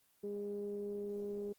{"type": "tone with low-pass filter", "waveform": "sawtooth", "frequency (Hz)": 204, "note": "G#3", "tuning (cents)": -31, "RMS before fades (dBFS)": -41, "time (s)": [0.23, 1.53], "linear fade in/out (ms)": 10, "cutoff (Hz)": 410, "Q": 5.5, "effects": ["white hiss -72 dBFS RMS until 1.58 s", "Opus 24 kbps"]}